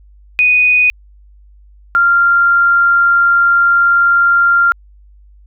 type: tone pair in turn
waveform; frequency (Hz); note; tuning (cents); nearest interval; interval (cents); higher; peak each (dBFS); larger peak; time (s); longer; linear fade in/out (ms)
sine; 2484 / 1389.7; D#7 / F6; -3 / -9; minor seventh; 1006; first; -7; neither; 0.39-0.9 / 1.95-4.72; second; 0
effects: added 50 Hz sine -40 dBFS peak until 5.46 s